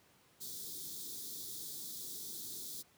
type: band-stop noise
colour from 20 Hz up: white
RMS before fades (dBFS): -45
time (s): 0.4-2.83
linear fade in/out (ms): 20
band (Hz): 450 to 3400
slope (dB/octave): 96
effects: pink hiss -67 dBFS RMS until 2.97 s + high-pass 100 Hz 12 dB/octave